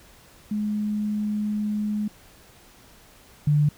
sine tone pair in turn, 210.2 / 147.99 Hz, G#3 / D3, +21 / +14 cents, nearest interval tritone, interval 607 cents, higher first, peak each -23 / -16 dBFS, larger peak second, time 0.51-2.08 / 3.47-3.69 s, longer first, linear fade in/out 5 ms, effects pink hiss -52 dBFS RMS until 3.77 s

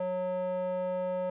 square tone with band-pass filter, 182.7 Hz, F#3, 22 cents flat, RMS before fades -32 dBFS, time 0-1.3 s, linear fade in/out 5 ms, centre 630 Hz, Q 5.9, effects resampled to 8000 Hz

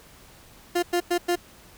30% pulse tone bursts, 350.3 Hz, F4, 5 cents sharp, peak -18 dBFS, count 4, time 0.75-1.358 s, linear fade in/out 10 ms, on 77 ms, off 100 ms, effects pink hiss -51 dBFS RMS until 1.77 s

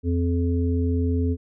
harmonic tone, 85.9 Hz, F2, 28 cents flat, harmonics 1 / 3 / 5, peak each -21 / -25 / -30 dBFS, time 0.03-1.37 s, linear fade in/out 50 ms, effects none

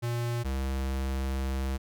square tone pair in turn, 119 / 66.56 Hz, A#2 / C2, +36 / +30 cents, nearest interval minor seventh, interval 1006 cents, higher first, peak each -29 / -29 dBFS, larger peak neither, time 0.02-0.44 / 0.44-1.78 s, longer second, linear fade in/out 20 ms, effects none

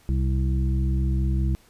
harmonic tone with a mistuned harmonic, 65.41 Hz, C2, in tune, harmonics 1 / 2 / 3 / 5, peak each -21 / -27 / -31 / -35 dBFS, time 0.09-1.55 s, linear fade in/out 0 ms, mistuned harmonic 1, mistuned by +16 cents, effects pink hiss -57 dBFS RMS until 1.69 s + resampled to 32000 Hz

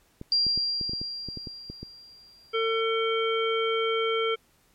clicks, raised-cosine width 3 ms, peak -24 dBFS, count 12, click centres 0.214 / 0.467 / 0.576 / 0.812 / 0.895 / 0.934 / 1.015 / 1.287 / 1.373 / 1.472 / 1.7 / 1.83 s
sine tone with exponential decay, 4758 Hz, D8, 22 cents sharp, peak -19 dBFS, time 0.32-2.81 s, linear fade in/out 1 ms, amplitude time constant 540 ms
harmonic tone, 450 Hz, A4, 39 cents sharp, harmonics 1 / 3 / 5 / 7, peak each -25 / -30 / -32 / -33 dBFS, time 2.53-4.36 s, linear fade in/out 20 ms
effects pink hiss -64 dBFS RMS until 4.74 s + MP3 64 kbps

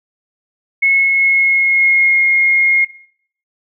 sine tone with pitch glide, 2184 to 2144 Hz, C#7 to C7, -26 to +42 cents, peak -9 dBFS, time 0.82-2.85 s, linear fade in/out 10 ms, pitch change -32 cents, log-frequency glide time 0.95-2.22 s, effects noise-tail reverb RT60 0.6 s tail -17 dB re dry

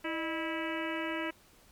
harmonic tone with a mistuned harmonic, 325.9 Hz, E4, 20 cents flat, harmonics 1 / 2 / 3 / 4 / 5 / 6 / 7 / 8 / 9, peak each -36 / -40 / -42 / -44 / -42 / -42 / -43 / -45 / -46 dBFS, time 0.04-1.31 s, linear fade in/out 10 ms, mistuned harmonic 2, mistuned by -100 cents, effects pink hiss -61 dBFS RMS until 1.71 s + MP3 96 kbps

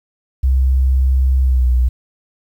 sine tone with pitch glide, 65.41 to 61.85 Hz, C2 to B1, 0 to +3 cents, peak -10 dBFS, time 0.43-1.89 s, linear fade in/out 10 ms, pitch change -97 cents, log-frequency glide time 1.43-1.68 s, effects 8-bit

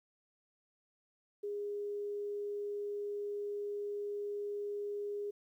sine tone, 410.1 Hz, G#4, 22 cents flat, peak -36 dBFS, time 1.43-5.31 s, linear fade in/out 10 ms, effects 12-bit

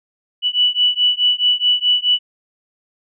sine beating tone pair, 2957 / 2961.7 Hz, F#7 / F#7, -2 / +1 cents, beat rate 4.7 Hz, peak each -16 dBFS, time 0.42-2.19 s, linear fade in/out 50 ms, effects none

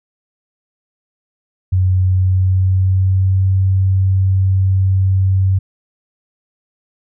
sine tone with pitch glide, 92.7 to 95.2 Hz, F#2 to F#2, +4 to +50 cents, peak -10 dBFS, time 1.72-5.59 s, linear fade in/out 10 ms, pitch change +46 cents, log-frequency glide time 2.03-3.46 s, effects none

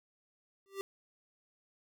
square tone with exponential growth, 392 Hz, G4, in tune, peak -33 dBFS, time 0.66-0.81 s, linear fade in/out 0 ms, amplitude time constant 32 ms, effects none

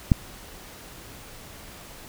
click, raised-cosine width 5 ms, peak -3 dBFS, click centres 0.118 s, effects pink hiss -44 dBFS RMS until 2.08 s

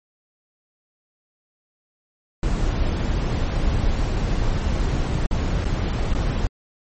brown noise with dropouts, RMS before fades -21 dBFS, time 2.43-6.47 s, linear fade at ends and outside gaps 2 ms, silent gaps 5.263-5.31 / 5.646-5.652 / 6.138-6.149 s, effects MP3 32 kbps

